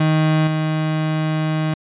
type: tone with level steps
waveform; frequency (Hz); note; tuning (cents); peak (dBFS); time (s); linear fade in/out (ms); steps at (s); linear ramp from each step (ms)
35% pulse; 156.4; D#3; +9; -12 / -16; 0-1.74; 5; 0.47; 5
effects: resampled to 8000 Hz